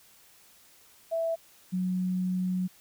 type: tone pair in turn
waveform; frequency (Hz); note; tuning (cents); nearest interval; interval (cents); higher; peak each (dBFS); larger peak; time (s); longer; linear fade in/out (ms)
sine; 659.3 / 183.57; E5 / F#3; 0 / -13; octave + minor seventh; 2213; first; -26; neither; 1.11-1.36 / 1.72-2.68; second; 20
effects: white hiss -58 dBFS RMS until 2.8 s